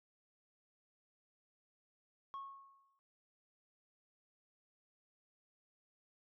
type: tone with exponential decay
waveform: sine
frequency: 1096 Hz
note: C#6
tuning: 20 cents flat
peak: -39 dBFS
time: 2.34-2.99 s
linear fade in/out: 0 ms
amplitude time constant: 140 ms
effects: tanh soft clip ceiling -41 dBFS